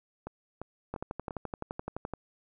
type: two click trains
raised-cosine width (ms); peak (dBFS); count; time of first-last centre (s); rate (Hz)
1; -24 / -21; 4 / 15; 0.27-1.308 / 0.94-2.137; 2.89 / 11.7
effects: none